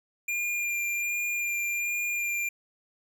square tone with vibrato, 2400 Hz, D7, 37 cents sharp, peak -28 dBFS, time 0.28-2.49 s, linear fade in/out 5 ms, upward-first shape sine, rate 1.3 Hz, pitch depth 12 cents each way, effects none

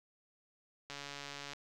click train, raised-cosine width 0.2 ms, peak -27 dBFS, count 91, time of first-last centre 0.9-1.534 s, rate 142 Hz, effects none

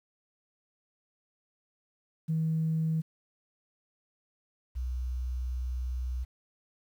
sine tone pair in turn, 160 / 62.55 Hz, D#3 / B1, +49 / +23 cents, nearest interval octave + major third, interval 1626 cents, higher first, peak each -25 / -30 dBFS, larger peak first, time 2.28-3.02 / 4.75-6.25 s, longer second, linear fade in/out 20 ms, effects tanh soft clip ceiling -21 dBFS + 10-bit

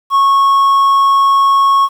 triangle tone, 1100 Hz, C#6, 14 cents flat, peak -5 dBFS, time 0.1-1.89 s, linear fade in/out 50 ms, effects 7-bit

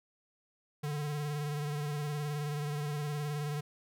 square tone with vibrato, 147.5 Hz, D3, 8 cents sharp, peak -34 dBFS, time 0.83-3.61 s, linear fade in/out 10 ms, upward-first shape sine, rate 19 Hz, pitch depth 40 cents each way, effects none

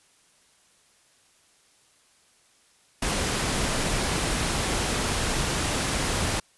pink noise, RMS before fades -26 dBFS, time 3.02-6.4 s, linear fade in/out 5 ms, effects white hiss -61 dBFS RMS until 6.57 s + resampled to 24000 Hz

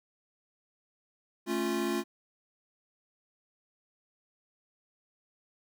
square chord, A augmented, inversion none, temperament equal with one note detuned, 220 / 275.9 / 349.2 Hz, A3 / C#4 / E#4, 0 / -8 / 0 cents, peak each -35 / -36 / -32 dBFS, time 1.46-2.04 s, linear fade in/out 50 ms, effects none

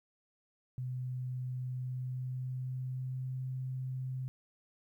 sine tone with pitch glide, 126.9 to 129.64 Hz, B2 to C3, +47 to -16 cents, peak -35 dBFS, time 0.78-4.28 s, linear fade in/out 0 ms, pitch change +37 cents, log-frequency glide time 1.66-3.45 s, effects 12-bit

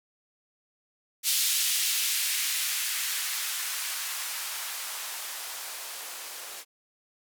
violet noise with band-pass filter sweep, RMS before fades -31 dBFS, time 1.23-6.65 s, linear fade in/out 50 ms, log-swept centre 3200 to 490 Hz, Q 1, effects none

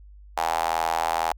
sawtooth tone with high-pass filter, 82 Hz, E2, 9 cents flat, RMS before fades -25 dBFS, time 0.37-1.32 s, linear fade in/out 0 ms, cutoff 800 Hz, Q 5.6, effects added 50 Hz sine -44 dBFS peak until 1.37 s

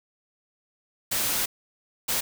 white noise bursts at uneven times, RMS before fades -26 dBFS, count 2, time 1.11-1.46 / 2.08-2.21 s, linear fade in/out 10 ms, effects none

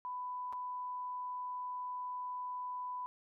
sine tone with dropouts, 996 Hz, B5, 14 cents sharp, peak -38 dBFS, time 0.05-3.06 s, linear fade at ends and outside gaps 0 ms, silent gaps 0.526-0.532 s, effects none

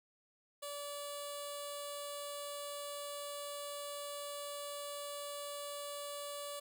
10% pulse tone with notch filter, 576 Hz, D5, 34 cents flat, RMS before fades -44 dBFS, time 0.62-6.6 s, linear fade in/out 10 ms, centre 2000 Hz, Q 0.58, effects none

